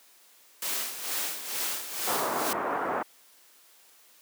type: noise with tremolo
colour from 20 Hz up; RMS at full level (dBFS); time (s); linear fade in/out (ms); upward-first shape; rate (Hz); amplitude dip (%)
white; -30; 0.62-2.53; 2; sine; 2.2; 65
type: low-pass noise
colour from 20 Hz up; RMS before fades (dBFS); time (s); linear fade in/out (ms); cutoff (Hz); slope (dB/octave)
white; -29; 2.07-3.03; 10; 1300; 24
effects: white hiss -58 dBFS RMS until 4.21 s + high-pass 300 Hz 12 dB/octave